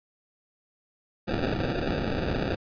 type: noise with sample-and-hold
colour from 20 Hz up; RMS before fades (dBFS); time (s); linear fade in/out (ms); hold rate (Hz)
white; -28; 1.27-2.56; 20; 1050
effects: resampled to 11025 Hz